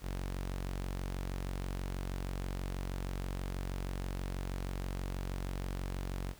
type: tone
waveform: sawtooth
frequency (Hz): 46.25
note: F#1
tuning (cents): 0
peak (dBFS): -32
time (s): 0.01-6.35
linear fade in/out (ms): 50
effects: pink hiss -58 dBFS RMS until 6.39 s